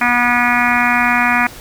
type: harmonic tone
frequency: 242.7 Hz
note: B3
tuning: 30 cents flat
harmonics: 1 / 3 / 4 / 5 / 6 / 7 / 8 / 9 / 10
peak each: -20 / -20 / -20 / -20 / -20 / -20 / -20 / -20 / -20 dBFS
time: 0.01-1.47 s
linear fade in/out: 5 ms
effects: pink hiss -35 dBFS RMS until 1.6 s